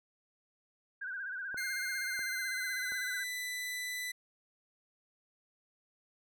sine tone with vibrato, 1548 Hz, G6, 22 cents flat, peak -37 dBFS, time 1.01-3.24 s, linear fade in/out 10 ms, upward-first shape sine, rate 16 Hz, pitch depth 91 cents each way
clicks, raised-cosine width 1 ms, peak -33 / -37 / -37 dBFS, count 3, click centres 1.544 / 2.192 / 2.921 s
sawtooth tone with pitch glide, 2108 to 1993.1 Hz, C7 to B6, +12 to +15 cents, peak -33 dBFS, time 1.57-4.12 s, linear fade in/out 10 ms, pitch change -97 cents, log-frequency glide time 2.01-3.21 s
effects none

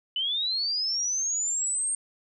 sine linear sweep, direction up, 2960 to 8690 Hz, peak -25 dBFS, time 0.16-1.95 s, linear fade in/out 2 ms, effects none

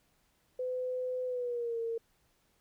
sine tone with pitch glide, 506 to 458.7 Hz, B4 to A#4, +42 to -28 cents, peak -32 dBFS, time 0.59-1.98 s, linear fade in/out 5 ms, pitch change -170 cents, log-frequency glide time 1.26-1.79 s, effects pink hiss -72 dBFS RMS until 2.6 s

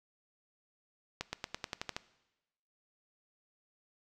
accelerating click train, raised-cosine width 0.2 ms, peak -18 dBFS, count 9, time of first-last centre 1.21-1.965 s, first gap 120 ms, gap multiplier 0.93, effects noise-tail reverb RT60 1.0 s tail -18 dB re dry

